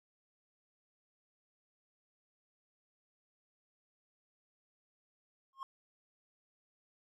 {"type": "tone with exponential growth", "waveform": "triangle", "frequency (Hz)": 1075, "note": "C6", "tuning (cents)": 47, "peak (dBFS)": -34, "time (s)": [5.53, 5.63], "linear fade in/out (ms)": 1, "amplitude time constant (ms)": 20, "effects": []}